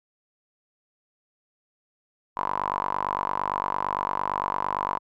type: tone with band-pass filter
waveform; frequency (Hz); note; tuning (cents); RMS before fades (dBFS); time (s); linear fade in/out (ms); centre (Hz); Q
sawtooth; 48.81; G1; -7; -28; 2.36-4.99; 20; 1000; 9
effects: none

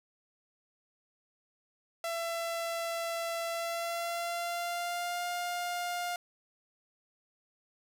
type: tone with pitch glide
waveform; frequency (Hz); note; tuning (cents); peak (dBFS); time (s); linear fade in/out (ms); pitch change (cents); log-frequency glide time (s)
sawtooth; 671 to 705.6; E5 to F5; +31 to +18; -29; 2.04-6.16; 2; +87; 3.49-5.27
effects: none

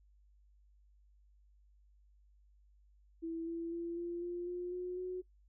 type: tone with pitch steps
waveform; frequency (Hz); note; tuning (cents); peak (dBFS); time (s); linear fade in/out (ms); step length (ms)
sine; 329.6 / 334.6 / 339.7 / 344.8 / 350 / 355.3 / 360.7 / 366.1; E4 / E4 / F4 / F4 / F4 / F4 / F#4 / F#4; 0 / +26 / -48 / -22 / +4 / +30 / -44 / -18; -37; 3.22-5.22; 20; 250
effects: noise-tail reverb RT60 0.1 s tail -21 dB re dry + added 50 Hz sine -63 dBFS peak until 5.48 s

